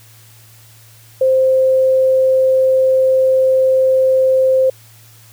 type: tone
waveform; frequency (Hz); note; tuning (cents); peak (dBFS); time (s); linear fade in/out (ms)
sine; 523.3; C5; 0; -9; 1.21-4.7; 5
effects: added 112 Hz sine -44 dBFS peak until 5.32 s + white hiss -46 dBFS RMS until 5.32 s